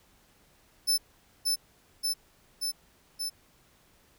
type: tone with echo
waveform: sawtooth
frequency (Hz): 5274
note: E8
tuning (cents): 0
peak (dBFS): -20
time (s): 0.87-0.98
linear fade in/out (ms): 20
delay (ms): 580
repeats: 4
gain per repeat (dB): -2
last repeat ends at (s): 3.3
effects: pink hiss -63 dBFS RMS until 4.18 s